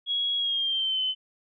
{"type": "tone with pitch glide", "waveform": "sine", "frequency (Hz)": [3322, 3046], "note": ["G#7", "F#7"], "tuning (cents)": [0, 50], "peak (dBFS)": -24, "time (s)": [0.06, 1.15], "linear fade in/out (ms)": 50, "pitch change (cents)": -150, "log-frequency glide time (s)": [0.37, 1.01], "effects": []}